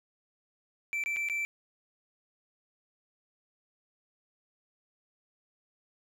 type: tone with dropouts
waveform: triangle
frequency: 2334 Hz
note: D7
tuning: 11 cents flat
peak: -28 dBFS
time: 0.93-1.45 s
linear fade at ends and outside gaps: 0 ms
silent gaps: 1.038-1.06 / 1.162-1.168 / 1.287-1.298 s
effects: none